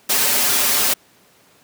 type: noise with comb filter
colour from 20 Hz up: white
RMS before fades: -17 dBFS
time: 0.09-0.94 s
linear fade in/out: 10 ms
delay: 6.1 ms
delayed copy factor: -1
effects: pink hiss -53 dBFS RMS until 1.63 s + high-pass 150 Hz 12 dB/octave